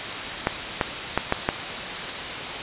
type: clicks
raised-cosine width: 0.5 ms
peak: -4 dBFS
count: 5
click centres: 0.471 / 0.812 / 1.176 / 1.324 / 1.489 s
effects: white hiss -29 dBFS RMS until 2.62 s + resampled to 8000 Hz